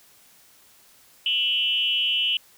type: tone with frequency modulation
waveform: sine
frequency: 2960 Hz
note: F#7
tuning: in tune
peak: -20 dBFS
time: 1.26-2.37 s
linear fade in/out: 2 ms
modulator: 262 Hz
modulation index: 0.81
effects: white hiss -55 dBFS RMS until 2.57 s